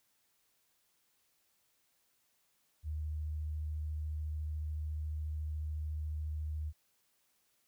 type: tone with vibrato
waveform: sine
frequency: 76.6 Hz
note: D#2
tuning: 27 cents flat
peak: -35 dBFS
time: 2.83-6.73 s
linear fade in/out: 50 ms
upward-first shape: triangle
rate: 14 Hz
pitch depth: 15 cents each way
effects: white hiss -75 dBFS RMS until 7.67 s